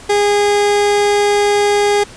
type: tone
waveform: 30% pulse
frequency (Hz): 410.1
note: G#4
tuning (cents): -22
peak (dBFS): -8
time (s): 0.09-2.04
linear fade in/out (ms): 10
effects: pink hiss -37 dBFS RMS until 2.16 s + resampled to 22050 Hz

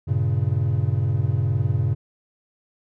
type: chord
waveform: triangle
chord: G diminished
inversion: none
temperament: equal with one note detuned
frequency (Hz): 96.99 / 116.54 / 138.59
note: G2 / Bb2 / Db3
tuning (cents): -18 / 0 / 0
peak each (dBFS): -21 / -21 / -22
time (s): 0.07-1.95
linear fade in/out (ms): 20
effects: none

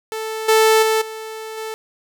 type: tone with level steps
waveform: sawtooth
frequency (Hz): 440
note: A4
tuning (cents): 0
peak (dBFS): -20 / -7 / -11 / -25 / -22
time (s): 0.12-1.74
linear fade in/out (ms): 0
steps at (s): 0.48 / 0.82 / 1.01 / 1.57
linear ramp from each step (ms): 10
effects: none

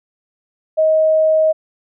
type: tone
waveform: sine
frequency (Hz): 630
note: D#5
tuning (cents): +21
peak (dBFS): -10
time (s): 0.77-1.53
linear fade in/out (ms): 20
effects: none

